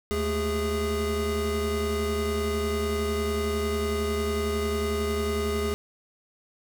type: tone cluster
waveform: square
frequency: 75.9 / 216.7 / 410.7 Hz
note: D#2 / A3 / G#4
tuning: -42 / -26 / -19 cents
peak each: -31 / -34 / -28 dBFS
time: 0.11-5.74 s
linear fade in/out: 0 ms
effects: none